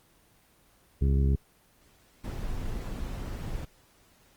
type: harmonic tone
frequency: 68.1 Hz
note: C#2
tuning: 30 cents flat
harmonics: 1 / 2 / 3 / 4 / 5 / 6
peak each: -22 / -28 / -34 / -40 / -42 / -39 dBFS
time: 1.01-1.36 s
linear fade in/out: 10 ms
type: noise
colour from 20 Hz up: brown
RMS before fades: -34 dBFS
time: 2.24-3.65 s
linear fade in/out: 5 ms
effects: pink hiss -62 dBFS RMS until 4.36 s + Opus 24 kbps